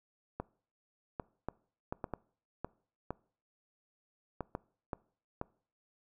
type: clicks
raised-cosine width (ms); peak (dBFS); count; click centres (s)
1; -22; 12; 0.4 / 1.198 / 1.486 / 1.925 / 2.042 / 2.137 / 2.646 / 3.106 / 4.407 / 4.551 / 4.932 / 5.414
effects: noise-tail reverb RT60 0.5 s tail -23 dB re dry